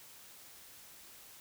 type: silence
effects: white hiss -55 dBFS RMS until 1.4 s